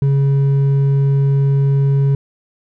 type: tone with hard clipping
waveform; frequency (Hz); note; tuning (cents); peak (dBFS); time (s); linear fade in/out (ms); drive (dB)
sine; 138.59; C#3; 0; -12; 0.02-2.15; 2; 4
effects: none